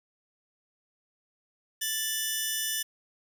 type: tone pair together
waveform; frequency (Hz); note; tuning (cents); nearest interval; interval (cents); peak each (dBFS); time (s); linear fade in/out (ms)
10% pulse; 1760 / 2960; A6 / F#7; 0 / 0; major sixth; 900; -23; 1.81-2.83; 10
effects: none